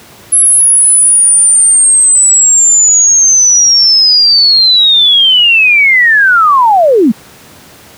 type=linear sweep; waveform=sine; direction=down; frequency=10980 to 196 Hz; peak=-3 dBFS; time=0.32-7.12 s; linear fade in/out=10 ms; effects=pink hiss -36 dBFS RMS until 7.97 s + high-pass 100 Hz 12 dB/octave